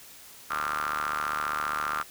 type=ring-modulated tone; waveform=sawtooth; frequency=75 Hz; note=D2; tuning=37 cents sharp; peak=-21 dBFS; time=0.5-2.03 s; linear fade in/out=10 ms; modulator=1290 Hz; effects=white hiss -49 dBFS RMS until 2.1 s